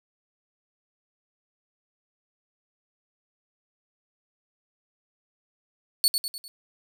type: tone with echo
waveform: sawtooth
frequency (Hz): 4435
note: C#8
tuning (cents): 0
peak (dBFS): -14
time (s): 6.04-6.08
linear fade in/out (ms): 0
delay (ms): 100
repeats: 4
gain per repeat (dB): -6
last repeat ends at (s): 6.48
effects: none